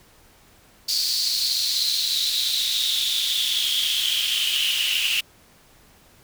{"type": "noise with high-pass filter sweep", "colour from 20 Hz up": "pink", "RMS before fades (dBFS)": -23, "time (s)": [0.88, 5.21], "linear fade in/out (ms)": 10, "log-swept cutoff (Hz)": [4600, 2800], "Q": 8.2, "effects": ["pink hiss -54 dBFS RMS until 6.23 s"]}